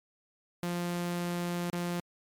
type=tone with dropouts; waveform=sawtooth; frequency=174.61 Hz; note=F3; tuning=in tune; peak=-27 dBFS; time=0.63-2 s; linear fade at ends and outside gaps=0 ms; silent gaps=1.7-1.731 s; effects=MP3 96 kbps